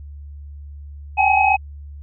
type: tone cluster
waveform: sine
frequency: 763 / 792 / 846 / 2544 Hz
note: G5 / G5 / G#5 / D#7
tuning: -47 / +18 / +32 / +38 cents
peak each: -18 dBFS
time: 1.17-1.57 s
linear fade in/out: 20 ms
effects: added 72 Hz sine -33 dBFS peak until 2.02 s